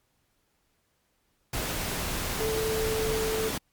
sine tone in noise, 440 Hz, A4, in tune, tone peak -27 dBFS, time 2.4-3.49 s, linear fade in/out 5 ms, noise pink, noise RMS -31 dBFS, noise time 1.53-3.58 s, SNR +1 dB, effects pink hiss -72 dBFS RMS until 3.72 s + MP3 96 kbps

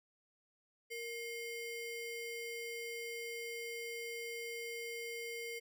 square ring-modulated tone, 1300 Hz, E6, 24 cents flat, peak -39 dBFS, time 0.9-5.6 s, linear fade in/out 20 ms, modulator 835 Hz, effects none

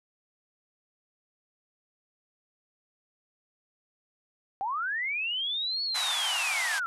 sine linear two-way sweep, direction up then down, 745 to 4435 to 1322 Hz, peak -28 dBFS, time 4.61-6.86 s, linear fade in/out 0 ms, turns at 5.83 s
pink band-pass noise, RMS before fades -33 dBFS, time 5.94-6.8 s, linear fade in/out 20 ms, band 710 to 11000 Hz, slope 48 dB/octave
effects none

